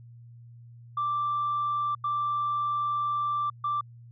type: tone bursts at uneven times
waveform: sine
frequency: 1174.7 Hz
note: D6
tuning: in tune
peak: -24 dBFS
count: 3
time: 0.97-1.95 / 2.04-3.5 / 3.64-3.81 s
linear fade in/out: 5 ms
effects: tanh soft clip ceiling -22 dBFS + added 118 Hz sine -46 dBFS peak until 4.11 s